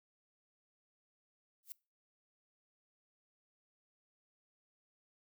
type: noise with exponential growth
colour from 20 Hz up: violet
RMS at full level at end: -42 dBFS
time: 1.63-1.72 s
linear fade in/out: 0 ms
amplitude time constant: 19 ms
effects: noise-tail reverb RT60 0.3 s tail -23 dB re dry